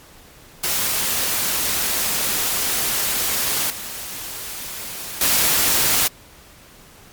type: noise with level steps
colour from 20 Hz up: white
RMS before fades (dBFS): -21 / -31 / -17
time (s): 0.63-6.08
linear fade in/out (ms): 10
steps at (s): 3.7 / 5.21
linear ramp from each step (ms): 2
effects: pink hiss -46 dBFS RMS until 7.12 s + MP3 96 kbps